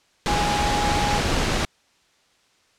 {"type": "tone in noise", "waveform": "sine", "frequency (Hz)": 827, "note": "G#5", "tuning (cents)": -8, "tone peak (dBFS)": -23, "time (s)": [0.28, 1.18], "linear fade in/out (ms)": 0, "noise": "pink", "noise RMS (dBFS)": -22, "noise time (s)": [0.26, 1.65], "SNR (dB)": -4, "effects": ["white hiss -61 dBFS RMS until 2.78 s", "low-pass 6000 Hz 12 dB/octave"]}